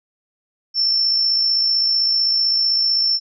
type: tone with amplitude modulation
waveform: sine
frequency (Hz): 5380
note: E8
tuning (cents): +34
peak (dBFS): -13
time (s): 0.74-3.2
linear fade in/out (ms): 50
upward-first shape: sine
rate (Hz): 55.7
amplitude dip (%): 35
effects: none